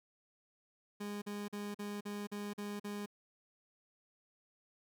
30% pulse tone bursts, 205.4 Hz, G#3, 19 cents flat, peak -37 dBFS, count 8, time 1-3.061 s, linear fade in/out 10 ms, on 220 ms, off 43 ms, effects none

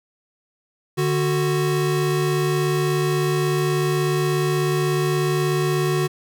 square tone pair together, 148.6 / 369.3 Hz, D3 / F#4, +21 / -3 cents, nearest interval octave + major third, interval 1576 cents, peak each -22 dBFS, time 0.97-6.08 s, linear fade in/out 20 ms, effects none

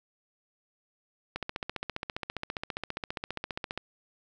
click train, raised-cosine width 0.3 ms, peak -17 dBFS, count 37, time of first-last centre 1.36-3.776 s, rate 14.9 Hz, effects none

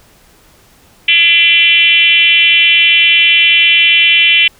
sine tone with frequency modulation, 2705 Hz, E7, 44 cents sharp, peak -5 dBFS, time 1.08-4.48 s, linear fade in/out 5 ms, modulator 339 Hz, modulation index 1.6, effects pink hiss -46 dBFS RMS until 4.59 s

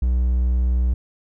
triangle tone, 61.74 Hz, B1, in tune, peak -14 dBFS, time 0.02-0.94 s, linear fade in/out 5 ms, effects none

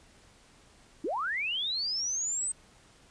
sine linear sweep, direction up, 261.6 to 8300 Hz, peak -29 dBFS, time 1.04-2.52 s, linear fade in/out 5 ms, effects pink hiss -59 dBFS RMS until 3.1 s + resampled to 22050 Hz

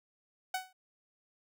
sawtooth tone with exponential decay, 748 Hz, F#5, 19 cents sharp, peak -26 dBFS, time 0.54-0.73 s, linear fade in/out 5 ms, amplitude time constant 41 ms, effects none

